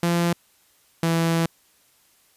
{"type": "tone pair in turn", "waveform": "sawtooth", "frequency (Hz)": [171.5, 165.75], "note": ["F3", "E3"], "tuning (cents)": [-31, 10], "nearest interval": "minor second", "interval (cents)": 59, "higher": "first", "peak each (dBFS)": -15, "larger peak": "neither", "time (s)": [[0.03, 0.33], [1.03, 1.46]], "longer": "second", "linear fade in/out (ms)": 2, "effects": ["white hiss -60 dBFS RMS until 2.36 s", "resampled to 32000 Hz"]}